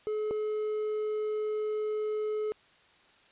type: tone pair in turn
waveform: triangle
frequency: 427.3 / 427.3 Hz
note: G#4 / G#4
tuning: +49 / +49 cents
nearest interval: unison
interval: 0 cents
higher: neither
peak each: -27 dBFS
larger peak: neither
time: 0.07-0.31 / 0.31-2.52 s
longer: second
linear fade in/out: 0 ms
effects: white hiss -61 dBFS RMS until 3.31 s + resampled to 8000 Hz